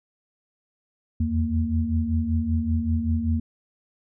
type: tone cluster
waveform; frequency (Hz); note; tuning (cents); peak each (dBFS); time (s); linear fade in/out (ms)
sine; 81.6 / 86.8 / 230.7; E2 / F2 / A#3; -17 / -10 / -18; -25 / -26 / -25; 1.2-3.4; 5
effects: none